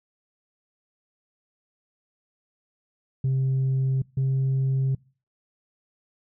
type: tone pair in turn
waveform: sine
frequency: 132.6 / 133.45 Hz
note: C3 / C3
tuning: +23 / +35 cents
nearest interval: unison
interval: 12 cents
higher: second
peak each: -18 dBFS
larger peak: neither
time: 3.24-4.02 / 4.17-4.95 s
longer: neither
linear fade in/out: 5 ms
effects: noise-tail reverb RT60 0.4 s tail -26 dB re dry + tanh soft clip ceiling -19 dBFS